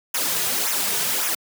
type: noise with flanger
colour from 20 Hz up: white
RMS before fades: -23 dBFS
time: 0.14-1.35 s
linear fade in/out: 5 ms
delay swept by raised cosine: 0.22 to 3.82 ms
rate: 1.8 Hz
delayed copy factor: -0.75
effects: high-pass 150 Hz 12 dB/octave